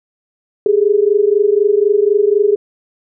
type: tone pair together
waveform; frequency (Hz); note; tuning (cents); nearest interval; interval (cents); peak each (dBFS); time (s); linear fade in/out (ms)
sine; 400 / 424; G4 / G#4; +35 / +36; minor second; 101; -12; 0.66-2.56; 2
effects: none